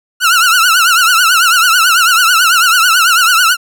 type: tone with vibrato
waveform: sawtooth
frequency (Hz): 1396.9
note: F6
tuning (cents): 0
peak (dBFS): -3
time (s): 0.2-3.57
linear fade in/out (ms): 50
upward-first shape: triangle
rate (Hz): 9.1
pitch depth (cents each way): 150
effects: none